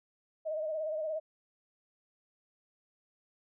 sine tone with vibrato, 624 Hz, D#5, 5 cents sharp, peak -32 dBFS, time 0.45-1.2 s, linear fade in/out 20 ms, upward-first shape sine, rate 17 Hz, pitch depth 55 cents each way, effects none

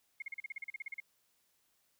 sine tone bursts, 2151 Hz, C7, 47 cents sharp, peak -38 dBFS, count 14, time 0.2-1.002 s, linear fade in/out 5 ms, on 22 ms, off 38 ms, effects white hiss -75 dBFS RMS until 1.99 s

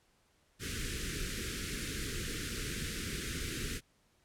pink band-stop noise, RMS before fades -38 dBFS, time 0.59-3.81 s, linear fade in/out 50 ms, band 460 to 1400 Hz, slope 48 dB/octave, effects pink hiss -71 dBFS RMS until 4.24 s + low-pass 11000 Hz 12 dB/octave

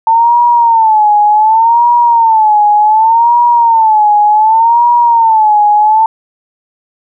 sine tone with vibrato, 893 Hz, A5, 25 cents sharp, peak -4 dBFS, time 0.07-6.06 s, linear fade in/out 2 ms, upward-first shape sine, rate 0.67 Hz, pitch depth 120 cents each way, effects none

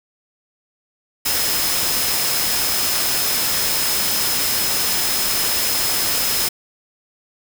sine tone in noise, 5130 Hz, E8, 48 cents flat, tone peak -25 dBFS, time 1.25-6.49 s, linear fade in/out 10 ms, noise white, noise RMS -20 dBFS, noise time 1.25-6.49 s, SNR -8 dB, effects none

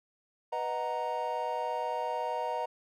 triangle chord, B major seventh, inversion none, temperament equal, 493.9 / 622.3 / 740 / 932.3 Hz, B4 / D#5 / F#5 / A#5, 0 / 0 / 0 / 0 cents, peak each -36 / -35 / -36 / -32 dBFS, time 0.52-2.66 s, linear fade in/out 10 ms, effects none

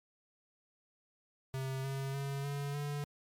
square tone with pitch steps, 132.9 / 135.85 / 138.86 / 141.95 / 145.1 Hz, C3 / C#3 / C#3 / C#3 / D3, +27 / -35 / +3 / +41 / -21 cents, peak -36 dBFS, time 1.54-3.04 s, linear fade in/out 0 ms, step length 300 ms, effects MP3 96 kbps

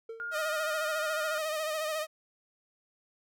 triangle tone with exponential decay, 453.2 Hz, A#4, 49 cents flat, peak -34 dBFS, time 0.09-0.43 s, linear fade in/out 5 ms, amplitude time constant 73 ms
sine tone, 1417 Hz, F6, 25 cents sharp, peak -34 dBFS, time 0.2-1.38 s, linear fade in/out 0 ms
sawtooth tone with vibrato, 622.3 Hz, D#5, in tune, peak -27 dBFS, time 0.31-2.07 s, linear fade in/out 50 ms, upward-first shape sine, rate 14 Hz, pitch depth 50 cents each way
effects none

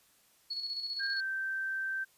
sine tone with tremolo, 4372 Hz, C#8, 25 cents flat, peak -33 dBFS, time 0.5-1.21 s, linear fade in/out 10 ms, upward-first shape square, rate 15 Hz, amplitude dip 45%
sine tone with pitch glide, 1600 to 1558.9 Hz, G6 to G6, +35 to -10 cents, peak -32 dBFS, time 0.99-2.05 s, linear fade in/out 20 ms, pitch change -45 cents, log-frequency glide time 1.13-1.2 s
effects white hiss -66 dBFS RMS until 2.17 s + resampled to 32000 Hz

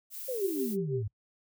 violet noise, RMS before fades -41 dBFS, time 0.1-0.77 s, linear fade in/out 50 ms
sine exponential sweep, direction down, 546 to 98 Hz, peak -31 dBFS, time 0.28-1.08 s, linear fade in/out 10 ms
sine tone with tremolo, 392.2 Hz, G4, 1 cent sharp, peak -28 dBFS, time 0.41-1.04 s, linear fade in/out 20 ms, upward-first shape triangle, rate 6 Hz, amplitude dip 100%
effects noise-tail reverb RT60 0.1 s tail -25 dB re dry

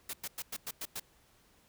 white noise bursts, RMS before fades -39 dBFS, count 7, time 0.09-0.998 s, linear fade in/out 5 ms, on 44 ms, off 100 ms, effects pink hiss -66 dBFS RMS until 1.68 s

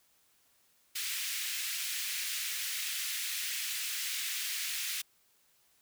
pink high-pass noise, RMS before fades -36 dBFS, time 0.95-5.02 s, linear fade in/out 10 ms, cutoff 2000 Hz, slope 24 dB/octave, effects white hiss -69 dBFS RMS until 5.81 s

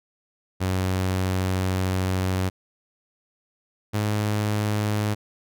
sawtooth tone pair in turn, 93.5 / 104.95 Hz, F#2 / G#2, +19 / +19 cents, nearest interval major second, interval 200 cents, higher second, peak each -18 dBFS, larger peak neither, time 0.6-2.5 / 3.93-5.15 s, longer first, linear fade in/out 20 ms, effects none

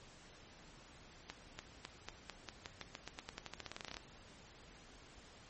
accelerating click train, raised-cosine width 0.2 ms, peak -26 dBFS, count 25, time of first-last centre 1.3-3.969 s, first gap 290 ms, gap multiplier 0.9, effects pink hiss -59 dBFS RMS until 5.49 s + MP3 32 kbps

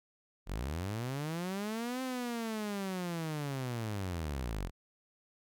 sawtooth linear two-way sweep, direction up then down, 39.61 to 261.6 to 39.61 Hz, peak -31 dBFS, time 0.46-4.71 s, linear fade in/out 50 ms, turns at 2.02 s, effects none

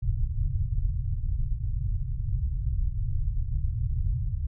pink low-pass noise, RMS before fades -27 dBFS, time 0.02-4.47 s, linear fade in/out 5 ms, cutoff 130 Hz, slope 48 dB/octave, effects none

